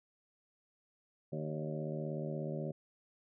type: harmonic tone with a mistuned harmonic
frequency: 76.5 Hz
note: D#2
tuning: 29 cents flat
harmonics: 2 / 3 / 4 / 5 / 6 / 7 / 8 / 9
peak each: -39 / -44 / -49 / -44 / -52 / -44 / -48 / -56 dBFS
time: 1.32-2.72 s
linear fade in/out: 10 ms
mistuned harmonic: 7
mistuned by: +48 cents
effects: none